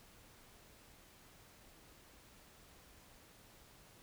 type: silence
effects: pink hiss -62 dBFS RMS until 4.02 s